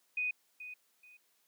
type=tone with echo; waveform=sine; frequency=2489 Hz; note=D#7; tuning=in tune; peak=-31 dBFS; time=0.17-0.31 s; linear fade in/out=5 ms; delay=430 ms; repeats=2; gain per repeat=-12 dB; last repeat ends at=1.17 s; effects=white hiss -73 dBFS RMS until 1.47 s + high-pass 200 Hz 12 dB/octave